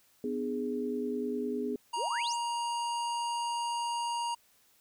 sine chord, G# diminished, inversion first, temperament just, 249.2 / 299 / 415.3 Hz, B3 / D4 / G#4, +16 / +31 / 0 cents, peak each -34 / -39 / -34 dBFS, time 0.24-1.76 s, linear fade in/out 2 ms
harmonic tone, 943 Hz, A#5, 20 cents sharp, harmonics 1 / 3 / 5 / 7 / 9 / 10, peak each -31 / -41 / -45 / -48 / -50 / -51 dBFS, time 1.93-4.35 s, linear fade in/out 10 ms
sine exponential sweep, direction up, 317.6 to 8870 Hz, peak -34 dBFS, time 1.96-2.37 s, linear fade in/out 50 ms
effects white hiss -66 dBFS RMS until 4.8 s

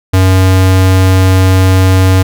square tone, 93.9 Hz, F#2, 26 cents sharp, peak -5 dBFS, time 0.13-2.23 s, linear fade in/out 10 ms, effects none

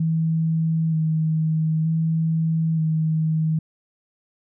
sine tone with vibrato, 160 Hz, D#3, 49 cents sharp, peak -18 dBFS, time 0-3.59 s, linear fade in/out 5 ms, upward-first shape square, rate 0.54 Hz, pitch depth 18 cents each way, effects none

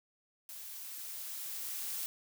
blue noise with level ramp, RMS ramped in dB -47 to -38 dBFS, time 0.49-2.06 s, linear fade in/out 0 ms, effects none

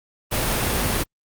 pink noise, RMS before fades -22 dBFS, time 0.31-1.04 s, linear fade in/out 20 ms, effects Opus 32 kbps

